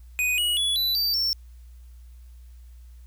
square tone with pitch steps, 2489 / 2909 / 3400 / 3974 / 4645 / 5429 Hz, D#7 / F#7 / G#7 / B7 / D8 / F8, 0 / -30 / +40 / +10 / -20 / -50 cents, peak -22 dBFS, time 0.19-1.33 s, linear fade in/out 0 ms, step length 190 ms, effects added 60 Hz sine -43 dBFS peak until 3.06 s + white hiss -65 dBFS RMS until 3.06 s

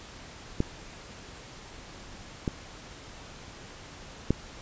clicks, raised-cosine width 3 ms, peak -11 / -14 / -9 dBFS, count 3, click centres 0.604 / 2.478 / 4.306 s, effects pink hiss -46 dBFS RMS until 4.61 s + resampled to 16000 Hz

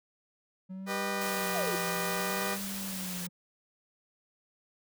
triangle tone with vibrato, 185.9 Hz, F#3, 8 cents sharp, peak -36 dBFS, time 0.69-3.29 s, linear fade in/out 20 ms, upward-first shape sine, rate 0.64 Hz, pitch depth 100 cents each way
15% pulse chord, G augmented, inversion none, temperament just, 392 / 490 / 612.5 Hz, G4 / B4 / D#5, 0 / -14 / -27 cents, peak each -30 dBFS, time 0.86-2.58 s, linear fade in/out 50 ms
white noise, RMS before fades -39 dBFS, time 1.21-3.27 s, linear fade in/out 5 ms
sine exponential sweep, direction down, 777 to 333.1 Hz, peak -32 dBFS, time 1.54-1.76 s, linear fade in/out 10 ms
effects none

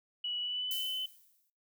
sine tone with pitch glide, 2938 to 3033 Hz, F#7 to F#7, -13 to +42 cents, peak -33 dBFS, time 0.24-1.06 s, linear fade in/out 5 ms, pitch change +55 cents, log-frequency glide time 0.4-0.8 s
violet noise with exponential decay, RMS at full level -37 dBFS, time 0.71-1.5 s, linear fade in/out 1 ms, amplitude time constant 170 ms
effects noise-tail reverb RT60 0.4 s tail -23 dB re dry

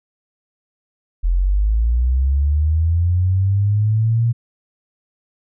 sine linear sweep, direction up, 41.46 to 118.5 Hz, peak -13 dBFS, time 1.23-4.33 s, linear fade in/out 20 ms, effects none

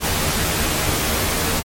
pink noise with comb filter, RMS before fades -20 dBFS, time 0-1.63 s, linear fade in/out 50 ms, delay 13 ms, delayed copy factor +0.6, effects MP3 64 kbps

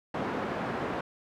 pink band-pass noise, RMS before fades -33 dBFS, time 0.14-1.01 s, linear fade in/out 5 ms, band 190 to 1400 Hz, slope 12 dB/octave, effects none

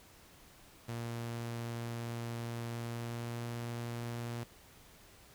sawtooth tone with pitch glide, 117.2 to 118.29 Hz, A#2 to A#2, +10 to +26 cents, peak -34 dBFS, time 0.88-4.44 s, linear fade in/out 10 ms, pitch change +16 cents, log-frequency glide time 2.78-3.43 s, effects pink hiss -59 dBFS RMS until 5.34 s

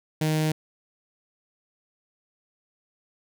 sawtooth tone with notch filter, 155.56 Hz, D#3, in tune, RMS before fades -24 dBFS, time 0.21-0.52 s, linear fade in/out 5 ms, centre 1200 Hz, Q 1.7, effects none

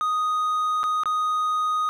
triangle tone with dropouts, 1244.5 Hz, D#6, in tune, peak -19 dBFS, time 0.01-1.89 s, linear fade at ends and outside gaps 0 ms, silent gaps 0.832-0.839 / 1.035-1.057 s, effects none

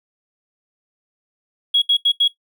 triangle tone bursts at uneven times, 3322 Hz, G#7, in tune, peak -8 dBFS, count 4, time 1.74-1.82 / 1.89-1.97 / 2.05-2.12 / 2.2-2.28 s, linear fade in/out 10 ms, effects noise-tail reverb RT60 0.1 s tail -17 dB re dry + tanh soft clip ceiling -10 dBFS

